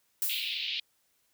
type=noise with exponential decay; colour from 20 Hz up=violet; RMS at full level=-27 dBFS; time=0.22-0.68 s; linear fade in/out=1 ms; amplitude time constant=100 ms
type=band-pass noise; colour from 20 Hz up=pink; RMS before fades=-34 dBFS; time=0.29-0.8 s; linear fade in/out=5 ms; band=2500 to 4200 Hz; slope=48 dB/octave
effects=white hiss -72 dBFS RMS until 1.33 s